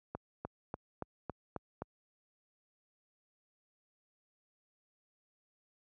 accelerating click train, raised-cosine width 1 ms, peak -24 dBFS, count 7, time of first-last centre 0.15-1.82 s, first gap 300 ms, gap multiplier 0.97, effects high-pass 60 Hz 12 dB/octave

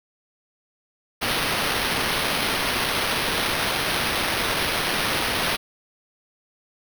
blue noise with sample-and-hold, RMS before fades -24 dBFS, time 1.21-5.57 s, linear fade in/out 20 ms, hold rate 7350 Hz, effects none

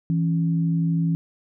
sine tone pair together, 164.81 / 277.2 Hz, E3 / C#4, 0 / 0 cents, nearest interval major sixth, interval 900 cents, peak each -19 / -29 dBFS, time 0.1-1.15 s, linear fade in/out 0 ms, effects none

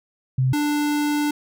sine / square tone pair in turn, 130 / 294.9 Hz, C3 / D4, -11 / +7 cents, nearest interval octave + major second, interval 1418 cents, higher second, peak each -16 / -20 dBFS, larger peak first, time 0.38-0.53 / 0.53-1.31 s, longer second, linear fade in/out 5 ms, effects none

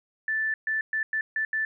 sine tone bursts at uneven times, 1759 Hz, A6, 1 cent flat, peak -24 dBFS, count 6, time 0.28-0.54 / 0.67-0.81 / 0.93-1.03 / 1.13-1.21 / 1.36-1.45 / 1.53-1.65 s, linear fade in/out 2 ms, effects none

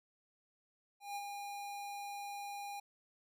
square tone with ADSR envelope, 810 Hz, G#5, 43 cents flat, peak -39 dBFS, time 1-2.8 s, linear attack 160 ms, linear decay 45 ms, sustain -4 dB, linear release 6 ms, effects none

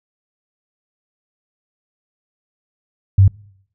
sine tone, 97 Hz, G2, 18 cents flat, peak -6 dBFS, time 3.18-3.28 s, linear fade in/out 5 ms, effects noise-tail reverb RT60 0.7 s tail -25 dB re dry

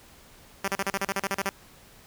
5% pulse tone bursts, 196 Hz, G3, in tune, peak -14 dBFS, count 12, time 0.64-1.495 s, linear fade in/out 5 ms, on 41 ms, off 33 ms, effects pink hiss -53 dBFS RMS until 2.06 s

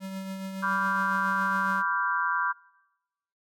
square tone with tremolo, 191.6 Hz, G3, 39 cents flat, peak -33 dBFS, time 0-1.83 s, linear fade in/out 50 ms, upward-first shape triangle, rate 7.2 Hz, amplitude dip 40%
sine chord, G dominant seventh, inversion first, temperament equal with one note detuned, 987.8 / 1157.1 / 1396.9 / 1568 Hz, B5 / D6 / F6 / G6, 0 / -26 / 0 / 0 cents, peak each -30 dBFS, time 0.62-2.53 s, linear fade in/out 20 ms
effects noise-tail reverb RT60 1.0 s tail -24 dB re dry

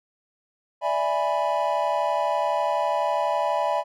triangle chord, E dominant seventh, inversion third, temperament equal, 587.3 / 659.3 / 830.6 / 987.8 Hz, D5 / E5 / G#5 / B5, 0 / 0 / 0 / 0 cents, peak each -25 dBFS, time 0.81-3.84 s, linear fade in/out 50 ms, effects none

